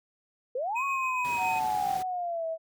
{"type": "linear two-way sweep", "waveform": "sine", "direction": "up then down", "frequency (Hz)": [470, 1108.7, 771], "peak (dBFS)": -28, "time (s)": [0.55, 1.97], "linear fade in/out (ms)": 5, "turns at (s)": 0.84}
{"type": "tone with tremolo", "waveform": "triangle", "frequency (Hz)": 2520, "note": "D#7", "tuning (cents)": 21, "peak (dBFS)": -28, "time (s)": [0.75, 1.6], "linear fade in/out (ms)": 20, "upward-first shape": "sine", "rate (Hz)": 7.2, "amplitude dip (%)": 35}
{"type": "high-pass noise", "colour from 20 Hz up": "pink", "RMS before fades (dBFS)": -43, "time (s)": [1.24, 2.03], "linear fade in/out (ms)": 10, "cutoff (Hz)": 110, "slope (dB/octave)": 12}
{"type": "tone with pitch glide", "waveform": "sine", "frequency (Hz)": [743, 650.6], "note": ["F#5", "E5"], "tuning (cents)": [7, -23], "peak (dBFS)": -29, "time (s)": [1.37, 2.58], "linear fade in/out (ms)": 50, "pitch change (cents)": -230, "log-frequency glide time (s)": [2.06, 2.46]}
{"effects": []}